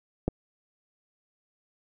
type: clicks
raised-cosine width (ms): 2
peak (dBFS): -12 / -30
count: 2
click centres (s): 0.28 / 0.286
effects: none